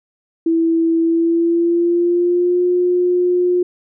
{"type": "tone with pitch glide", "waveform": "sine", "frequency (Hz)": [329.6, 357.4], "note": ["E4", "F4"], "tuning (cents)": [0, 40], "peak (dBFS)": -12, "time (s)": [0.46, 3.63], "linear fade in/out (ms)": 5, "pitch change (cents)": 140, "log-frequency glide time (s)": [1, 2.63], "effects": []}